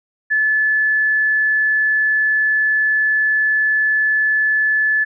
sine tone, 1730 Hz, A6, 30 cents flat, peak -13 dBFS, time 0.3-5.05 s, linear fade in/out 20 ms, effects none

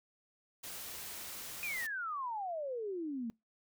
white noise, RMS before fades -45 dBFS, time 0.63-1.87 s, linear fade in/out 10 ms
sine exponential sweep, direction down, 2500 to 220 Hz, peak -36 dBFS, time 1.63-3.3 s, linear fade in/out 0 ms
effects noise-tail reverb RT60 0.2 s tail -25 dB re dry

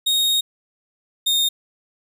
40% pulse tone pair in turn, 3729 / 3678 Hz, A#7 / A#7, 0 / -24 cents, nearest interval unison, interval 24 cents, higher first, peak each -15 dBFS, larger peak neither, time 0.06-0.41 / 1.26-1.49 s, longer first, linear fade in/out 10 ms, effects none

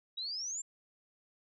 sine exponential sweep, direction up, 3795 to 7459 Hz, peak -36 dBFS, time 0.17-0.62 s, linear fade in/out 10 ms, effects none

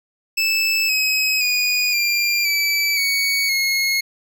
25% pulse tone with pitch steps, 2629 / 2545 / 2464 / 2386 / 2310 / 2236 / 2165 Hz, E7 / D#7 / D#7 / D7 / D7 / C#7 / C#7, -5 / +39 / -17 / +27 / -29 / +14 / -41 cents, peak -13 dBFS, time 0.37-4.01 s, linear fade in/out 10 ms, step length 520 ms, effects none

